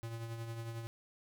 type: tone with tremolo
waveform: square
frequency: 114.9 Hz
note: A#2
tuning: 25 cents flat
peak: -39 dBFS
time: 0.03-0.87 s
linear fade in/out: 0 ms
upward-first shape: triangle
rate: 11 Hz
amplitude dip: 50%
effects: none